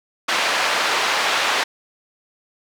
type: band-pass noise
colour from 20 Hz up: pink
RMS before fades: -20 dBFS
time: 0.28-1.64 s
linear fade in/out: 10 ms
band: 790 to 4200 Hz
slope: 12 dB/octave
effects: none